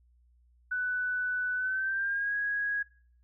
sine tone with pitch glide, 1492 to 1655.5 Hz, F#6 to G#6, +14 to -6 cents, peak -28 dBFS, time 0.71-2.83 s, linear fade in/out 10 ms, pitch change +180 cents, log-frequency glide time 1.55-2.34 s, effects noise-tail reverb RT60 0.5 s tail -21 dB re dry + added 60 Hz sine -61 dBFS peak until 3.23 s

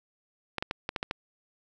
clicks, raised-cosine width 0.3 ms, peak -14 dBFS, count 7, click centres 0.583 / 0.625 / 0.711 / 0.891 / 0.962 / 1.029 / 1.111 s, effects none

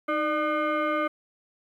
sine tone with frequency modulation, 311.1 Hz, D#4, in tune, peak -23 dBFS, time 0.08-1.08 s, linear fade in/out 10 ms, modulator 908 Hz, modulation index 1.6, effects 10-bit

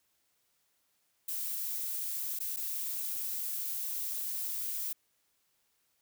violet noise with dropouts, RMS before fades -36 dBFS, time 1.28-4.93 s, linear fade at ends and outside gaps 5 ms, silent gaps 2.39-2.402 / 2.563-2.569 s, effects white hiss -75 dBFS RMS until 6.01 s

